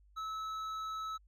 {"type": "tone with hard clipping", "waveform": "sine", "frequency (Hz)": 1300, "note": "E6", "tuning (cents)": -24, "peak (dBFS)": -39, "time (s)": [0.16, 1.18], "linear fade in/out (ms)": 20, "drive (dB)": 7, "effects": ["added 50 Hz sine -61 dBFS peak until 1.27 s"]}